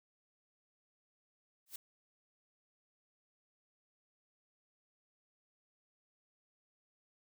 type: noise with exponential growth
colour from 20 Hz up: blue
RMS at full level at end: -39 dBFS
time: 1.66-1.76 s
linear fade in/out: 5 ms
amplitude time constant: 20 ms
effects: none